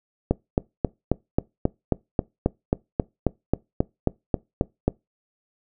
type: click train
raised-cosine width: 2 ms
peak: -5 dBFS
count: 18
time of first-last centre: 0.31-4.88 s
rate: 3.72 Hz
effects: noise-tail reverb RT60 0.2 s tail -23 dB re dry